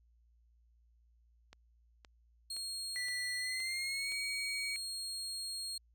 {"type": "click train", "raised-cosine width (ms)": 0.2, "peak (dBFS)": -35, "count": 6, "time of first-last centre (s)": [1.53, 4.121], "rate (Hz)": 1.93}
{"type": "tone", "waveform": "30% pulse", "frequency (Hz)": 4260, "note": "C8", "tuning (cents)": 30, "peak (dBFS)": -36, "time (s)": [2.5, 5.78], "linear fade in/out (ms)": 5}
{"type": "tone with pitch glide", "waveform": "triangle", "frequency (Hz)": [1975.5, 2256], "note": ["B6", "C#7"], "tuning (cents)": [0, 30], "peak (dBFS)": -36, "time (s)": [2.96, 4.76], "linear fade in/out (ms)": 0, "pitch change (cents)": 230, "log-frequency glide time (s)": [3.37, 4.13]}
{"effects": ["added 58 Hz sine -65 dBFS peak until 5.94 s"]}